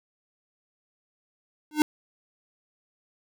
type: tone with exponential growth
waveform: square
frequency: 303.1 Hz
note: D#4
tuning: 45 cents flat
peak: -14 dBFS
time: 1.71-1.82 s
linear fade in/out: 1 ms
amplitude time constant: 23 ms
effects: none